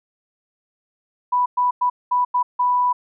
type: tone bursts at uneven times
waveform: sine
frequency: 987.8 Hz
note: B5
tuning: in tune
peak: -15 dBFS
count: 6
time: 1.32-1.46 / 1.57-1.71 / 1.81-1.9 / 2.11-2.25 / 2.34-2.43 / 2.59-2.93 s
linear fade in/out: 10 ms
effects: none